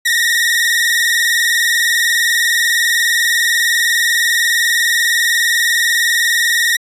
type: tone with vibrato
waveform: sawtooth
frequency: 1864.7 Hz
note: A#6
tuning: in tune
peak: -8 dBFS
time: 0.05-6.77 s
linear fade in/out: 10 ms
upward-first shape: square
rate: 20 Hz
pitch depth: 51 cents each way
effects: resampled to 32000 Hz